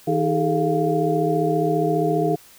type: tone cluster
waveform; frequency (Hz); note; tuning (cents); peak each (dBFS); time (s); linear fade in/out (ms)
sine; 159.9 / 314.2 / 402.5 / 437.3 / 697; D#3 / D#4 / G4 / A4 / F5; +48 / +17 / +46 / -11 / -4; -24; 0.07-2.36; 10
effects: white hiss -49 dBFS RMS until 2.58 s